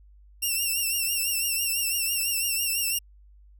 5% pulse tone with vibrato, 2734 Hz, F7, 37 cents flat, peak -16 dBFS, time 0.42-2.99 s, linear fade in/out 10 ms, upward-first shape triangle, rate 6 Hz, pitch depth 75 cents each way, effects added 50 Hz sine -50 dBFS peak until 3.59 s

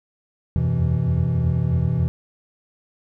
triangle tone cluster, 81.8 / 85.1 / 92.7 / 126.7 / 165.3 Hz, E2 / F2 / F#2 / B2 / E3, -13 / -44 / +4 / +45 / +5 cents, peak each -25 / -25 / -25 / -19 / -21 dBFS, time 0.56-2.08 s, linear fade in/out 0 ms, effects none

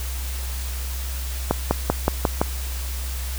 accelerating click train, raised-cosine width 1 ms, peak -3 dBFS, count 6, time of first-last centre 1.51-2.415 s, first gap 200 ms, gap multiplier 0.95, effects added 64 Hz sine -26 dBFS peak until 3.38 s + white hiss -35 dBFS RMS until 3.38 s

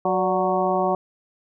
harmonic tone with a mistuned harmonic, 184.6 Hz, F#3, 4 cents flat, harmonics 1 / 2 / 3 / 4 / 5 / 6, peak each -28 / -25 / -25 / -23 / -28 / -28 dBFS, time 0.05-0.95 s, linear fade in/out 2 ms, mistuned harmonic 3, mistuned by +70 cents, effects none

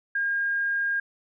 sine tone, 1617 Hz, G#6, 47 cents flat, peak -23 dBFS, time 0.15-1 s, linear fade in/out 5 ms, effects none

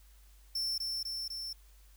45% pulse tone with echo, 5380 Hz, E8, 34 cents sharp, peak -32 dBFS, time 0.55-0.78 s, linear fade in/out 5 ms, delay 250 ms, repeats 3, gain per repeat -2 dB, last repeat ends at 1.53 s, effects added 50 Hz sine -56 dBFS peak until 1.96 s + white hiss -66 dBFS RMS until 1.96 s

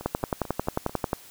two click trains, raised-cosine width 1 ms, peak -23 / -10 dBFS, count 5 / 13, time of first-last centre 0.01-0.895 / 0.06-1.131 s, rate 4.52 / 11.2 Hz, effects white hiss -49 dBFS RMS until 1.3 s

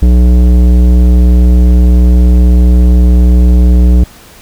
sine tone with tanh clipping, 60.8 Hz, B1, 26 cents flat, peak -4 dBFS, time 0.02-4.04 s, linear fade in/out 5 ms, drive 14 dB, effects pink hiss -36 dBFS RMS until 4.41 s

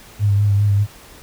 sine tone with vibrato, 101.8 Hz, G#2, 34 cents flat, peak -12 dBFS, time 0.19-0.87 s, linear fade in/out 50 ms, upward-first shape sine, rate 5 Hz, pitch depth 30 cents each way, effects pink hiss -43 dBFS RMS until 1.22 s

